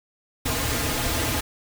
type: noise with comb filter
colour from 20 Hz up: pink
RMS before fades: -25 dBFS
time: 0.45-1.41 s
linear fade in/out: 10 ms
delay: 5.3 ms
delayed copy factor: -0.8
effects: none